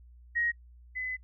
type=tone pair in turn; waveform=sine; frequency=1885 / 2017 Hz; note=A#6 / B6; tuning=+19 / +36 cents; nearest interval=minor second; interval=117 cents; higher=second; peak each=-26 / -32 dBFS; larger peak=first; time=0.35-0.52 / 0.95-1.17 s; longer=second; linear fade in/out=20 ms; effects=noise-tail reverb RT60 0.1 s tail -24 dB re dry + added 60 Hz sine -51 dBFS peak until 1.23 s